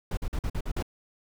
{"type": "noise bursts", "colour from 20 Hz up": "brown", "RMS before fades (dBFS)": -29, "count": 7, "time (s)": [0.11, 0.826], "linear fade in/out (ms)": 5, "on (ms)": 62, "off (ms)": 47, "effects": []}